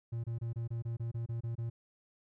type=tone bursts; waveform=triangle; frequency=116.2 Hz; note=A#2; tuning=5 cents flat; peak=-32 dBFS; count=11; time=0.12-1.7 s; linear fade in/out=10 ms; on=120 ms; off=26 ms; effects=none